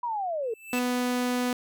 sine linear sweep, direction down, 987.8 to 426.6 Hz, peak -27 dBFS, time 0.03-0.54 s, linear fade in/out 5 ms
square tone with exponential growth, 2644 Hz, E7, 5 cents sharp, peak -29 dBFS, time 0.43-0.79 s, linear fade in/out 2 ms, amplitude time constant 77 ms
sawtooth tone, 247.7 Hz, B3, 5 cents sharp, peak -21 dBFS, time 0.73-1.53 s, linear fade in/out 2 ms
effects none

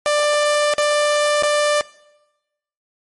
sawtooth tone with dropouts, 592 Hz, D5, 14 cents sharp, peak -11 dBFS, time 0.06-1.81 s, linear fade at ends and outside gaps 0 ms, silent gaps 0.738-0.782 / 1.424-1.433 s, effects noise-tail reverb RT60 1.0 s tail -21 dB re dry + MP3 48 kbps

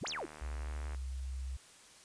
sine exponential two-way sweep, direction up then down, 70.1 to 7459 to 262.7 Hz, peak -37 dBFS, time 0.01-0.26 s, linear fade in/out 10 ms, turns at 0.08 s
click train, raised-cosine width 0.5 ms, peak -34 dBFS, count 68, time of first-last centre 0.07-0.947 s, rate 76.4 Hz
sine tone with pitch glide, 62.6 to 65.75 Hz, B1 to C2, +24 to +9 cents, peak -37 dBFS, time 0.41-1.57 s, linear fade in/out 10 ms, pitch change +85 cents, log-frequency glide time 0.58-0.88 s
effects white hiss -58 dBFS RMS until 2.04 s + resampled to 22050 Hz

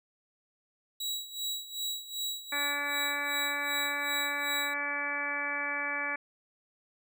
sawtooth tone with tremolo, 3887 Hz, B7, 28 cents flat, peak -28 dBFS, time 1-4.74 s, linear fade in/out 5 ms, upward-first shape sine, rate 2.6 Hz, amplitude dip 80%
harmonic tone, 287.6 Hz, D4, 36 cents flat, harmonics 1 / 2 / 3 / 4 / 5 / 6 / 7 / 8, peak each -46 / -43 / -42 / -40 / -41 / -35 / -41 / -35 dBFS, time 2.52-6.16 s, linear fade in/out 5 ms
effects none

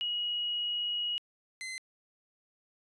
sine / sawtooth tone pair in turn, 2901 / 2058 Hz, F#7 / C7, -35 / -29 cents, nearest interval tritone, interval 594 cents, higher first, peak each -30 / -34 dBFS, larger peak first, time 0.01-1.18 / 1.61-1.78 s, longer first, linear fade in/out 0 ms, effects resampled to 24000 Hz

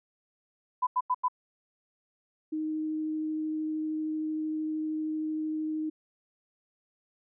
sine tone bursts, 1001 Hz, B5, 23 cents sharp, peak -23 dBFS, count 4, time 0.82-1.284 s, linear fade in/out 10 ms, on 50 ms, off 88 ms
sine tone with vibrato, 311.1 Hz, D#4, in tune, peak -29 dBFS, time 2.52-5.9 s, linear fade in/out 10 ms, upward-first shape triangle, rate 13 Hz, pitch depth 8 cents each way
effects none

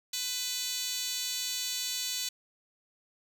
10% pulse tone with high-pass filter, 499.2 Hz, B4, 19 cents sharp, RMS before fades -34 dBFS, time 0.13-2.29 s, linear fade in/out 5 ms, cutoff 4600 Hz, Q 5.4, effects none

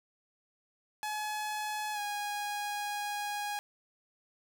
sawtooth tone with pitch glide, 849 to 824.4 Hz, G#5 to G#5, +38 to -13 cents, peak -30 dBFS, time 1.03-3.59 s, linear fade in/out 0 ms, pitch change -51 cents, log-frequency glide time 1.93-1.99 s, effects 12-bit

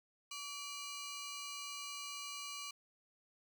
15% pulse ring-modulated tone, 1755 Hz, A6, 5 cents flat, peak -34 dBFS, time 0.31-2.71 s, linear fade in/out 5 ms, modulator 612 Hz, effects none

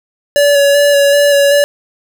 square tone with vibrato, 570 Hz, C#5, 48 cents sharp, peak -7 dBFS, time 0.36-1.64 s, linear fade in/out 0 ms, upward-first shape square, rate 2.6 Hz, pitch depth 16 cents each way, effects none

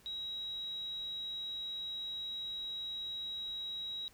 sine tone, 3840 Hz, B7, 49 cents flat, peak -38 dBFS, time 0.06-4.08 s, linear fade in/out 0 ms, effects pink hiss -63 dBFS RMS until 4.13 s

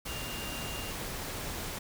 sine tone in noise, 2800 Hz, F7, 4 cents sharp, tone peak -43 dBFS, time 0.07-0.91 s, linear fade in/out 10 ms, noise pink, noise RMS -38 dBFS, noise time 0.05-1.79 s, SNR -8 dB, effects none

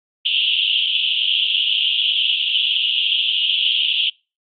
pink band-pass noise, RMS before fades -18 dBFS, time 0.25-4.1 s, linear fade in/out 10 ms, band 2800 to 3400 Hz, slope 96 dB/octave, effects noise-tail reverb RT60 0.3 s tail -26 dB re dry + Opus 32 kbps

